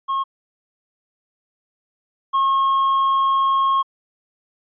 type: tone pair in turn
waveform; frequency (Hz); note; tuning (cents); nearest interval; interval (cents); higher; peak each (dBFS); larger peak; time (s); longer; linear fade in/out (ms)
triangle; 1083 / 1083; C#6 / C#6; -41 / -41; unison; 0; neither; -17 / -13; second; 0.08-0.24 / 2.33-3.83; second; 20
effects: resampled to 11025 Hz